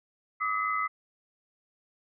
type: tone cluster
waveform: sine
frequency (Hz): 1167 / 1271 / 2034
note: D6 / D#6 / C7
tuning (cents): -11 / +36 / -50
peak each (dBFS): -33 / -29 / -32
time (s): 0.4-0.88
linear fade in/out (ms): 20
effects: none